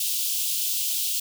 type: high-pass noise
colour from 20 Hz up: white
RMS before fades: -26 dBFS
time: 0-1.2 s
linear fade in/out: 5 ms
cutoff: 2800 Hz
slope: 48 dB/octave
effects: none